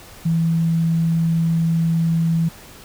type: tone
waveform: sine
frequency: 164.81 Hz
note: E3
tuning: in tune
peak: -15 dBFS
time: 0.25-2.49 s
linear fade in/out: 10 ms
effects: pink hiss -42 dBFS RMS until 2.84 s